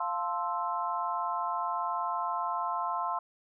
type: chord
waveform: sine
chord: F major seventh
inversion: none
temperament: equal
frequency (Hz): 698.5 / 880 / 1046.5 / 1318.5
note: F5 / A5 / C6 / E6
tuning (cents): 0 / 0 / 0 / 0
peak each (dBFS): -36 / -36 / -32 / -37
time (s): 0-3.19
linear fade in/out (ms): 5
effects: none